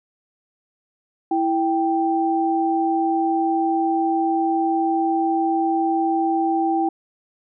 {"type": "tone pair together", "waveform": "sine", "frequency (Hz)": [329.6, 784], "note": ["E4", "G5"], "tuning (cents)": [0, 0], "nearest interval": "octave + minor third", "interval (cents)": 1500, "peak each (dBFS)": -20, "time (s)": [1.31, 6.89], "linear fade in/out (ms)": 5, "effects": []}